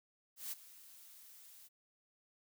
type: noise with ADSR envelope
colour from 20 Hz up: blue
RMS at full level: -41 dBFS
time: 0.36-1.69 s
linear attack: 160 ms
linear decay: 22 ms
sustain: -17 dB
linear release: 28 ms
effects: none